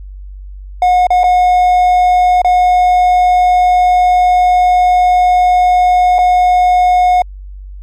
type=tone with dropouts; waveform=triangle; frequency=724 Hz; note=F#5; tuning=38 cents flat; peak=-4 dBFS; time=0.82-7.22 s; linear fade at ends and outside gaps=2 ms; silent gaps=1.069-1.104 / 1.234-1.24 / 2.418-2.446 / 6.184-6.188 s; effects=added 48 Hz sine -26 dBFS peak until 7.82 s + MP3 96 kbps